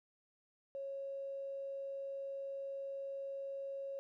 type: tone with tanh clipping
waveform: triangle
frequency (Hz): 549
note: C#5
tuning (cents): -17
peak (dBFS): -40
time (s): 0.75-3.99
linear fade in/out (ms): 0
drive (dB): 3
effects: none